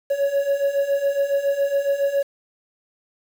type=beating tone pair; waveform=triangle; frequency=554.4 / 561.6 Hz; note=C#5 / C#5; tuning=0 / +22 cents; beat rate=7.2 Hz; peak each=-22 / -18 dBFS; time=0.1-2.23 s; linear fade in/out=10 ms; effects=7-bit